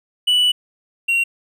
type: tone pair in turn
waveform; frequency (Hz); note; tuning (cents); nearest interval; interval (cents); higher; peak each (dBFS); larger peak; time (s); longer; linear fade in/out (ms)
triangle; 2960 / 2749; F#7 / F7; 0 / -28; minor second; 128; first; -11 / -13; first; 0.27-0.52 / 1.08-1.24; first; 10
effects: none